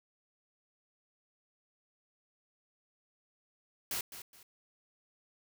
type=noise with echo; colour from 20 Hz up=white; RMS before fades=-36 dBFS; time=3.91-4.01 s; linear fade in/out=2 ms; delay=210 ms; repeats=2; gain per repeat=-11 dB; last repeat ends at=4.43 s; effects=none